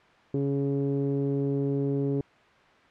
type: tone with low-pass filter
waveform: sawtooth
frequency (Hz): 139.4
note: C#3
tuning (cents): +10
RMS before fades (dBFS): -27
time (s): 0.34-2.21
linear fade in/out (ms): 2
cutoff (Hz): 370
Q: 6
effects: white hiss -56 dBFS RMS until 2.9 s + low-pass 2000 Hz 12 dB/octave